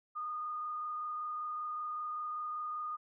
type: tone with frequency modulation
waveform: sine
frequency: 1226 Hz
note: D#6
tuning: 26 cents flat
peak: -36 dBFS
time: 0.15-2.97 s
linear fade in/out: 20 ms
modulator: 25.2 Hz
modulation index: 0.6
effects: none